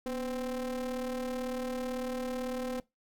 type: ring-modulated tone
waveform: square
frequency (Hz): 132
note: C3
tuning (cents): +16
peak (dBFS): -31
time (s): 0.06-2.8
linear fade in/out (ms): 0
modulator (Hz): 377
effects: noise-tail reverb RT60 0.2 s tail -21 dB re dry